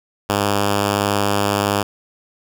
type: tone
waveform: 5% pulse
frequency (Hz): 101.5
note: G#2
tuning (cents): -39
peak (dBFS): -5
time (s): 0.29-1.83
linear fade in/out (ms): 10
effects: none